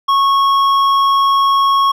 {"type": "tone with hard clipping", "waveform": "triangle", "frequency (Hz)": 1100, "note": "C#6", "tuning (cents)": -14, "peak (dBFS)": -11, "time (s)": [0.08, 1.92], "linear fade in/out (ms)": 10, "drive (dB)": 11, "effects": []}